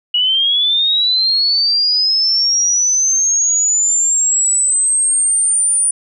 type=linear sweep; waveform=sine; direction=up; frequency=2900 to 9440 Hz; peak=-11 dBFS; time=0.14-5.91 s; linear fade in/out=5 ms; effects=none